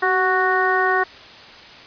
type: harmonic tone with a mistuned harmonic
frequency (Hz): 370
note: F#4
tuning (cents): 0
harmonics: 1 / 2 / 3 / 4 / 5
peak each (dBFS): -22 / -22 / -22 / -22 / -22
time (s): 0.02-1.04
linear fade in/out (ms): 10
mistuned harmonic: 1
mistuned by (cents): +41
effects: white hiss -41 dBFS RMS until 1.86 s + resampled to 11025 Hz